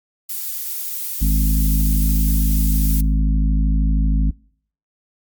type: noise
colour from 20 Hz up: violet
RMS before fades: -26 dBFS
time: 0.29-3.01 s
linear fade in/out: 5 ms
type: harmonic tone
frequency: 52.9 Hz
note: G#1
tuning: 33 cents sharp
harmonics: 1 / 3 / 4 / 5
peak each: -14 / -24 / -26 / -28 dBFS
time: 1.21-4.31 s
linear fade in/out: 10 ms
effects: noise-tail reverb RT60 0.6 s tail -26 dB re dry + Opus 48 kbps